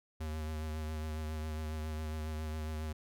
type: tone with vibrato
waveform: square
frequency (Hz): 77.78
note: D#2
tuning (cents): 0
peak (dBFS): -37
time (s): 0.2-2.93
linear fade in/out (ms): 10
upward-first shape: triangle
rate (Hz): 7.3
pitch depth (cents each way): 31
effects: none